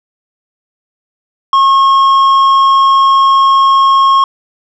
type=tone with tanh clipping; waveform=sine; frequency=1085 Hz; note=C#6; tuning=37 cents flat; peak=-6 dBFS; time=1.53-4.24 s; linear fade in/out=2 ms; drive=7 dB; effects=none